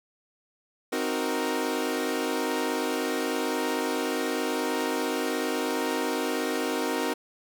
sawtooth chord, C half-diminished seventh, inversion none, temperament equal, 261.6 / 311.1 / 370 / 466.2 Hz, C4 / Eb4 / Gb4 / Bb4, 0 / 0 / 0 / 0 cents, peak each -28 / -28 / -29 / -27 dBFS, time 0.92-7.14 s, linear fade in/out 10 ms, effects none

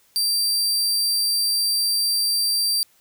sawtooth tone, 4699 Hz, D8, in tune, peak -16 dBFS, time 0.16-2.83 s, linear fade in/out 0 ms, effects white hiss -59 dBFS RMS until 3 s

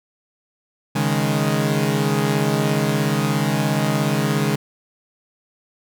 sawtooth chord, C# suspended second, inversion none, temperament equal, 138.59 / 155.56 / 207.7 Hz, C#3 / D#3 / G#3, 0 / 0 / 0 cents, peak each -18 dBFS, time 0.95-4.56 s, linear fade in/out 10 ms, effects none

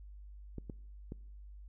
clicks, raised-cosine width 3 ms, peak -29 dBFS, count 3, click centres 0.583 / 0.698 / 1.121 s, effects noise-tail reverb RT60 0.8 s tail -24 dB re dry + added 50 Hz sine -48 dBFS peak until 1.68 s

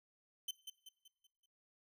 sawtooth tone with echo, 3074 Hz, G7, 35 cents flat, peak -35 dBFS, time 0.48-0.51 s, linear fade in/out 5 ms, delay 190 ms, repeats 5, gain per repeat -7 dB, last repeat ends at 1.46 s, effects noise-tail reverb RT60 0.8 s tail -21 dB re dry

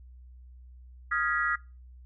sine chord, F half-diminished seventh, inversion third, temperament equal with one note detuned, 1244.5 / 1396.9 / 1661.2 / 1936 Hz, Eb6 / F6 / Ab6 / Cb7, 0 / 0 / 0 / -35 cents, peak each -31 dBFS, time 1.11-1.56 s, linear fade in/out 10 ms, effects noise-tail reverb RT60 0.3 s tail -22 dB re dry + added 62 Hz sine -47 dBFS peak until 2.05 s

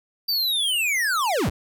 square linear sweep, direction down, 4699 to 30.78 Hz, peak -21 dBFS, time 0.28-1.5 s, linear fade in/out 10 ms, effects none

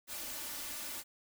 white noise with comb filter, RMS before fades -42 dBFS, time 0.07-1.04 s, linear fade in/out 50 ms, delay 3.4 ms, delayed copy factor +0.55, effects none

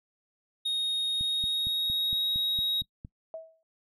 triangle tone with pitch glide, 3729 to 3792 Hz, A#7 to A#7, 0 to +29 cents, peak -25 dBFS, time 0.65-2.82 s, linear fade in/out 10 ms, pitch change +29 cents, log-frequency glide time 1.11-2.28 s
click train, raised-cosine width 5 ms, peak -29 dBFS, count 9, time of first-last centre 1.21-3.049 s, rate 4.35 Hz
sine tone with exponential decay, 647 Hz, E5, 32 cents flat, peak -33 dBFS, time 3.34-3.63 s, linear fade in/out 1 ms, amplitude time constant 61 ms
effects noise-tail reverb RT60 0.1 s tail -22 dB re dry

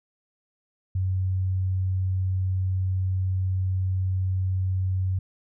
sine tone, 93.6 Hz, F#2, 20 cents sharp, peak -22 dBFS, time 0.95-5.19 s, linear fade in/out 5 ms, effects none

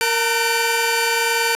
sawtooth tone cluster, 464 / 907 / 1511 / 2350 Hz, A#4 / A#5 / F#6 / D7, -8 / -48 / +36 / +1 cents, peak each -19 dBFS, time 0.01-1.55 s, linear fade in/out 0 ms, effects resampled to 32000 Hz + 7-bit

